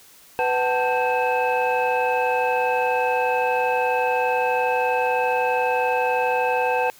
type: tone cluster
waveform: sine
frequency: 498.9 / 752 / 884 / 1576 / 2597 Hz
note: B4 / F#5 / A5 / G6 / E7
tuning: +17 / +28 / +8 / +9 / -26 cents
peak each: -22 / -24 / -23 / -29 / -27 dBFS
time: 0.39-6.9 s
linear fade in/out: 0 ms
effects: tanh soft clip ceiling -11 dBFS + white hiss -50 dBFS RMS until 6.99 s